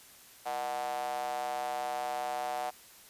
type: tone with high-pass filter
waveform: square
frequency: 67.5 Hz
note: C#2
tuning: 45 cents flat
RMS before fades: -35 dBFS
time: 0.45-2.71 s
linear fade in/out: 20 ms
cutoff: 720 Hz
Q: 6.4
effects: white hiss -55 dBFS RMS until 3.09 s + resampled to 32000 Hz